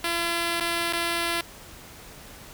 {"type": "tone with dropouts", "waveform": "5% pulse", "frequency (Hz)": 339.5, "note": "F4", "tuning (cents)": -49, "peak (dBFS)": -13, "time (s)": [0.04, 1.41], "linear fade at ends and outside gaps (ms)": 1, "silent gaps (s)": [[0.6, 0.608], [0.926, 0.934]], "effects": ["pink hiss -45 dBFS RMS until 2.53 s"]}